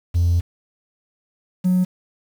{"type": "tone pair in turn", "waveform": "triangle", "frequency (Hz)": [86.2, 182.65], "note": ["F2", "F#3"], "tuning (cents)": [-22, -22], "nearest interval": "octave + minor second", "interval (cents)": 1300, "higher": "second", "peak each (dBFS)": -11, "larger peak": "neither", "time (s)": [[0.14, 0.41], [1.64, 1.85]], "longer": "first", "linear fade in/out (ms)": 20, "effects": ["tanh soft clip ceiling -10 dBFS", "7-bit"]}